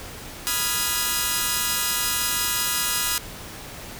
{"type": "chord", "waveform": "5% pulse", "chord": "F half-diminished seventh", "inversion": "second", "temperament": "equal", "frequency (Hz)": [987.8, 1244.5, 1396.9, 1661.2], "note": ["Cb6", "Eb6", "F6", "Ab6"], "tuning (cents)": [0, 0, 0, 0], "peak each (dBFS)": -16, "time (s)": [0.47, 3.18], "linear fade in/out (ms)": 0, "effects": ["pink hiss -38 dBFS RMS until 3.99 s"]}